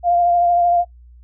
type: tone with vibrato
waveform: sine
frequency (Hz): 698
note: F5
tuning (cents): -1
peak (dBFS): -12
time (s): 0.03-0.85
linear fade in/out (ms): 50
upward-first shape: triangle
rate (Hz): 13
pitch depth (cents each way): 25
effects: noise-tail reverb RT60 0.1 s tail -20 dB re dry + added 60 Hz sine -41 dBFS peak until 1.23 s